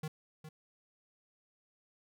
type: tone with echo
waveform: square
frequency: 155.56 Hz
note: D#3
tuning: in tune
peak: -37 dBFS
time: 0.03-0.08 s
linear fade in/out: 5 ms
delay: 410 ms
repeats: 1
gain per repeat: -10 dB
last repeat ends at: 0.49 s
effects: none